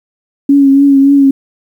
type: tone with vibrato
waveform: sine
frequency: 277.2 Hz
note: C#4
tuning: in tune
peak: -3 dBFS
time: 0.49-1.31 s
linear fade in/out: 5 ms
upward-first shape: triangle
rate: 3.5 Hz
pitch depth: 39 cents each way
effects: 7-bit